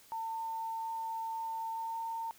sine tone with pitch glide, 901 to 909.4 Hz, A5 to A#5, +41 to -43 cents, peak -35 dBFS, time 0.12-2.31 s, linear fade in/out 0 ms, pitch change +16 cents, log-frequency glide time 1.7-1.98 s, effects white hiss -60 dBFS RMS until 2.38 s

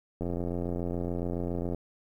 click train, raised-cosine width 2 ms, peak -20 dBFS, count 135, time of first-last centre 0.21-1.747 s, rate 87.2 Hz, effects 10-bit

